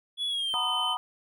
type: tone with pitch glide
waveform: triangle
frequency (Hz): 3390 to 3055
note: G#7 to G7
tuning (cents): +35 to -45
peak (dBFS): -26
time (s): 0.17-0.97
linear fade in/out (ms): 50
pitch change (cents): -180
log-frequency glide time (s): 0.28-0.58
type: chord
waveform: sine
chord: B major seventh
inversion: second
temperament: just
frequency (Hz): 740.8 / 926 / 987.8 / 1234.7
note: F#5 / A#5 / B5 / D#6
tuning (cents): +2 / -12 / 0 / -14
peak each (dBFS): -36 / -34 / -34 / -33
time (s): 0.54-0.97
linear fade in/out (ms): 0
effects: none